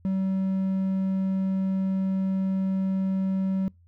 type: tone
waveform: triangle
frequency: 190.9 Hz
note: G3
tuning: 46 cents flat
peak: -21 dBFS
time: 0.05-3.68 s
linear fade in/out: 0 ms
effects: noise-tail reverb RT60 0.2 s tail -26 dB re dry + added 86 Hz sine -54 dBFS peak until 3.87 s